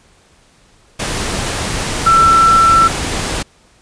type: tone in noise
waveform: sine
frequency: 1340 Hz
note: E6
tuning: 28 cents sharp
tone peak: -6 dBFS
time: 2.06-2.88 s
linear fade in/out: 10 ms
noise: pink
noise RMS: -19 dBFS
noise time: 0.99-3.43 s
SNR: +10 dB
effects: pink hiss -50 dBFS RMS until 3.81 s + resampled to 22050 Hz